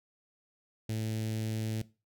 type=tone with notch filter; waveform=sawtooth; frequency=110 Hz; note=A2; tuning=in tune; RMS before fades=-34 dBFS; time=0.89-1.82 s; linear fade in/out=5 ms; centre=1100 Hz; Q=0.53; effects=noise-tail reverb RT60 0.3 s tail -19 dB re dry